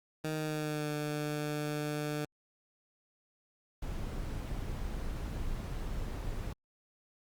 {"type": "tone with pitch glide", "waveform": "15% pulse", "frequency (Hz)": [155.56, 149.4], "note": ["D#3", "D3"], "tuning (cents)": [0, 30], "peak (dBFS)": -27, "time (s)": [0.24, 2.25], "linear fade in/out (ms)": 5, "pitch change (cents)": -70, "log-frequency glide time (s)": [0.34, 0.91]}
{"type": "noise", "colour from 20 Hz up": "brown", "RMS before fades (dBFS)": -37, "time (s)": [3.82, 6.53], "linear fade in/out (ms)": 5}
{"effects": ["Opus 48 kbps"]}